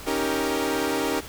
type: chord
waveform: sawtooth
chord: Eb dominant seventh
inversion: third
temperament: equal with one note detuned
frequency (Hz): 277.2 / 314 / 392 / 466.2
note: Db4 / Eb4 / G4 / Bb4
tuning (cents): 0 / +16 / 0 / 0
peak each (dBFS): -25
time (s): 0.06-1.21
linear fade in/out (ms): 20
effects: pink hiss -40 dBFS RMS until 1.28 s